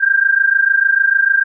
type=tone pair together; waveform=sine; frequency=1578.3 / 1605 Hz; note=G6 / G6; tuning=+11 / +40 cents; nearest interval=unison; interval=29 cents; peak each=-13 dBFS; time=0-1.44 s; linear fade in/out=20 ms; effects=none